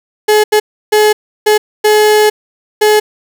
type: tone bursts at uneven times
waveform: 35% pulse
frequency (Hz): 424.8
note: G#4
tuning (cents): +39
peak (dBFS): -4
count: 6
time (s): 0.28-0.44 / 0.52-0.6 / 0.92-1.13 / 1.46-1.58 / 1.84-2.3 / 2.81-3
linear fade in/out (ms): 10
effects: none